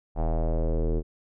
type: tone with low-pass filter sweep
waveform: square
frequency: 40.3 Hz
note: E1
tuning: 38 cents flat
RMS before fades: -25 dBFS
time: 0.15-1.03 s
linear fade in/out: 50 ms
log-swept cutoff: 760 to 410 Hz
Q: 3.7
effects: none